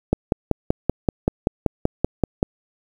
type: click train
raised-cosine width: 2 ms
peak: -3 dBFS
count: 13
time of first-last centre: 0.13-2.429 s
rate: 5.22 Hz
effects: 7-bit